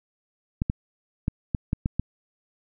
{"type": "clicks", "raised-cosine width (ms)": 5, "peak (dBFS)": -11, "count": 7, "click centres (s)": [0.619, 0.699, 1.281, 1.548, 1.731, 1.859, 1.996], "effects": []}